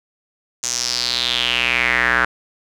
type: tone with band-pass filter sweep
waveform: square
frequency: 61 Hz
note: B1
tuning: 21 cents flat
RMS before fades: -19 dBFS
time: 0.63-2.25 s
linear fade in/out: 5 ms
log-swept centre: 6600 to 1500 Hz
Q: 4.9
effects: none